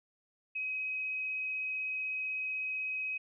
sine tone with vibrato, 2534 Hz, D#7, 31 cents sharp, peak -33 dBFS, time 0.55-3.18 s, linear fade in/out 10 ms, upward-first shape triangle, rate 16 Hz, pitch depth 8 cents each way, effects none

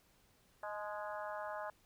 harmonic tone with a mistuned harmonic, 207.7 Hz, G#3, in tune, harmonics 3 / 4 / 5 / 6 / 7 / 8, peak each -44 / -46 / -48 / -50 / -51 / -52 dBFS, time 0.63-1.7 s, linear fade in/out 2 ms, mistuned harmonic 4, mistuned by +36 cents, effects pink hiss -70 dBFS RMS until 1.85 s

